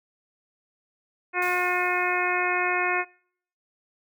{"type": "harmonic tone", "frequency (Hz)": 359.3, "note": "F4", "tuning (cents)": 49, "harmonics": [1, 2, 3, 4, 5, 6, 7], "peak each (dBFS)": [-30, -30, -30, -30, -30, -30, -30], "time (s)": [1.33, 3.05], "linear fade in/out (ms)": 50}
{"type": "noise with exponential decay", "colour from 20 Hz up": "white", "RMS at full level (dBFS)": -41, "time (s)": [1.42, 2.76], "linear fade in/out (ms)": 2, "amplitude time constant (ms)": 290}
{"effects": ["noise-tail reverb RT60 0.6 s tail -25 dB re dry"]}